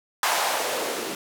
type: noise with band-pass filter sweep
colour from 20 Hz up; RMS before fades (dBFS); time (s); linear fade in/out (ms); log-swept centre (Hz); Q
blue; -26; 0.23-1.15; 2; 960 to 300; 2.3
effects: none